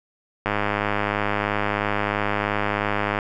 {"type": "click train", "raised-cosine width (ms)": 0.5, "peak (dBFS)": -7, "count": 282, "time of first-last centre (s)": [0.46, 3.188], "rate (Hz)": 103, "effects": []}